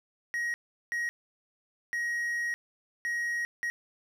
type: tone bursts at uneven times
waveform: triangle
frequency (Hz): 1890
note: A#6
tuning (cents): +23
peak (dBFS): -27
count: 5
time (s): 0.34-0.54 / 0.92-1.09 / 1.93-2.54 / 3.05-3.45 / 3.63-3.7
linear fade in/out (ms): 0
effects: none